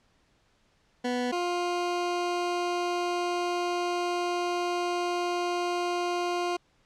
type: tone pair in turn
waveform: 20% pulse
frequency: 246.9 / 352.2 Hz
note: B3 / F4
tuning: 0 / +15 cents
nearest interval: tritone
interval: 615 cents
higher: second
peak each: -22 dBFS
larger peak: neither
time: 1.04-1.32 / 1.32-6.57 s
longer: second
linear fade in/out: 10 ms
effects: pink hiss -67 dBFS RMS until 6.85 s + low-pass 6000 Hz 12 dB/octave